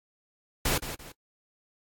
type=noise with echo; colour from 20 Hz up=pink; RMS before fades=-26 dBFS; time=0.65-0.78 s; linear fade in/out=5 ms; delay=170 ms; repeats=2; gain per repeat=-10 dB; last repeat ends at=1.12 s; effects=noise-tail reverb RT60 0.1 s tail -26 dB re dry + AAC 64 kbps